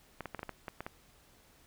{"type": "clicks", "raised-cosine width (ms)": 0.5, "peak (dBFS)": -24, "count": 9, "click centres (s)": [0.207, 0.257, 0.347, 0.393, 0.431, 0.493, 0.682, 0.806, 0.865], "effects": ["pink hiss -63 dBFS RMS until 1.66 s"]}